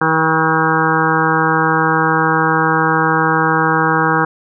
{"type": "harmonic tone with a mistuned harmonic", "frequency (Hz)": 160, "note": "D#3", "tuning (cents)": 49, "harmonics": [1, 2, 3, 5, 6, 7, 8, 9, 10], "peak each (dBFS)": [-20, -20, -20, -20, -20, -20, -20, -20, -20], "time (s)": [0.01, 4.25], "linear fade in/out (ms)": 5, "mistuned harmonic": 7, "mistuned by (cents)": -20, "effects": []}